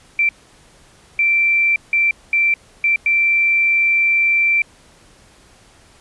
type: tone bursts at uneven times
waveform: sine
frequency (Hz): 2346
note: D7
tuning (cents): -2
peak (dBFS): -12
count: 6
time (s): 0.19-0.29 / 1.19-1.76 / 1.93-2.11 / 2.33-2.54 / 2.84-2.96 / 3.06-4.62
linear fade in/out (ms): 2
effects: pink hiss -49 dBFS RMS until 6 s + resampled to 24000 Hz